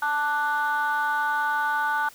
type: chord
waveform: sine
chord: D major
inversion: second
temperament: equal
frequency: 880 / 1174.7 / 1480 Hz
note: A5 / D6 / F#6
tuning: 0 / 0 / 0 cents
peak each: -24 / -29 / -24 dBFS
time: 0.02-2.09 s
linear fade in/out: 5 ms
effects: tanh soft clip ceiling -17 dBFS + white hiss -50 dBFS RMS until 2.14 s